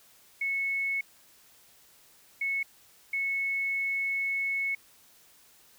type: tone bursts at uneven times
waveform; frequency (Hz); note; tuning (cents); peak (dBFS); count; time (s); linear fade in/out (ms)
sine; 2200; C#7; -14; -27; 3; 0.41-1.01 / 2.41-2.63 / 3.13-4.75; 5
effects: white hiss -59 dBFS RMS until 5.78 s